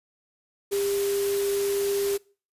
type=tone in noise; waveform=sine; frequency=400 Hz; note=G4; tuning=35 cents sharp; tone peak=-23 dBFS; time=0.71-2.18 s; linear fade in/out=20 ms; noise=white; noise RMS=-34 dBFS; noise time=0.71-2.18 s; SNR=+8 dB; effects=noise-tail reverb RT60 0.4 s tail -24 dB re dry + resampled to 32000 Hz